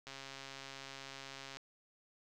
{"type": "click train", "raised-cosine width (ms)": 0.2, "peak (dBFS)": -30, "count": 205, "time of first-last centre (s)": [0.07, 1.57], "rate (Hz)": 136, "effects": []}